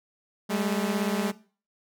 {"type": "beating tone pair", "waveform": "sawtooth", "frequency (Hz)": [197.7, 214.7], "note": ["G3", "A3"], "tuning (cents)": [15, -42], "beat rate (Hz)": 17, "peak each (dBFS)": -24, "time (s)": [0.49, 1.32], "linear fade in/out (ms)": 20, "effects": ["noise-tail reverb RT60 0.4 s tail -19 dB re dry"]}